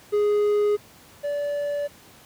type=tone pair in turn; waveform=triangle; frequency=415.3 / 578.7 Hz; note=G#4 / D5; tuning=0 / -26 cents; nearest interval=tritone; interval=574 cents; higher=second; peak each=-16 / -22 dBFS; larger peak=first; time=0.12-0.77 / 1.23-1.88 s; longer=neither; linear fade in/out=20 ms; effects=pink hiss -50 dBFS RMS until 2.25 s + high-pass 80 Hz 12 dB/octave